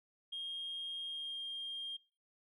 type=tone with pitch glide; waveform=sine; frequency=3235 to 3213 Hz; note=G#7 to G7; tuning=-46 to +42 cents; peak=-38 dBFS; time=0.32-1.97 s; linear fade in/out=10 ms; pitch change=-12 cents; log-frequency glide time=1.06-1.4 s; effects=noise-tail reverb RT60 0.4 s tail -26 dB re dry + tanh soft clip ceiling -36 dBFS